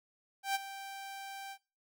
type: tone with ADSR envelope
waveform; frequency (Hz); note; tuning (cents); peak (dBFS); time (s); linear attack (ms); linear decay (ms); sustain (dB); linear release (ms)
sawtooth; 784; G5; 0; -25; 0.43-1.58; 120; 25; -14; 66
effects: noise-tail reverb RT60 0.3 s tail -19 dB re dry